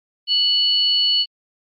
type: tone pair together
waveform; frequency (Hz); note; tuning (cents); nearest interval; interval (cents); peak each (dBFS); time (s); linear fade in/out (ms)
sine; 2960 / 4402; F#7 / C#8; 0 / -13; perfect fifth; 687; -17; 0.27-1.26; 50
effects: MP3 32 kbps